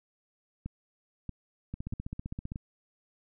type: two click trains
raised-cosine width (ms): 5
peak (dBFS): -24 / -24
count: 4 / 13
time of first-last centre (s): 0.66-2.559 / 1.74-2.519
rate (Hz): 1.58 / 15.4
effects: none